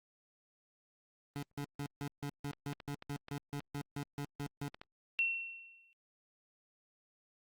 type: tone bursts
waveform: 25% pulse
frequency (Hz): 143.2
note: D3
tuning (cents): -43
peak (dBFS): -34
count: 16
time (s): 1.36-4.682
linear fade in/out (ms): 0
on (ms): 67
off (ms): 150
type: clicks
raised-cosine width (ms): 0.3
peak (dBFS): -31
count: 8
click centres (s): 2.533 / 2.731 / 2.802 / 3.024 / 3.284 / 3.604 / 4.745 / 4.815
type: tone with exponential decay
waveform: sine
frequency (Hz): 2716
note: F7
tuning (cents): -49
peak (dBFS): -27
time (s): 5.19-5.93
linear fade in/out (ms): 0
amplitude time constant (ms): 160
effects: Opus 24 kbps